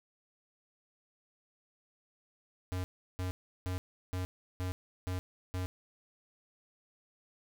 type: tone bursts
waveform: square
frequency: 91.7 Hz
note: F#2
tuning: 15 cents flat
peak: -34 dBFS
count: 7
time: 2.72-5.66 s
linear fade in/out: 0 ms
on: 120 ms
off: 350 ms
effects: none